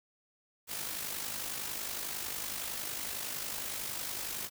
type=noise with amplitude modulation; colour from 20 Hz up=white; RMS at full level=-36 dBFS; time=0.67-4.5 s; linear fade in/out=50 ms; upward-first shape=sine; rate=50.9 Hz; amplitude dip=50%; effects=none